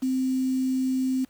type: tone with quantisation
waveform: sine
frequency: 260.2 Hz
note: C4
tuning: 9 cents flat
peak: -22 dBFS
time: 0.02-1.25 s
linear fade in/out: 10 ms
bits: 7
effects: pink hiss -63 dBFS RMS until 1.29 s